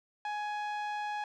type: tone with low-pass filter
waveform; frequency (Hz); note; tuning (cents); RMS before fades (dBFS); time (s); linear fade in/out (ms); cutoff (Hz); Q
sawtooth; 836; G#5; +11; -36; 0.25-1.24; 2; 2900; 0.53
effects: none